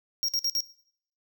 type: tone bursts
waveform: square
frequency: 5588 Hz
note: F8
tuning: in tune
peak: -25 dBFS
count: 4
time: 0.23-0.605 s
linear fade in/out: 0 ms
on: 54 ms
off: 53 ms
effects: noise-tail reverb RT60 0.6 s tail -18 dB re dry